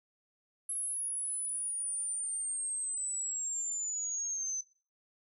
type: linear sweep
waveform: sine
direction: down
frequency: 10850 to 6100 Hz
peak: -33 dBFS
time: 0.69-4.61 s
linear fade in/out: 5 ms
effects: noise-tail reverb RT60 0.4 s tail -21 dB re dry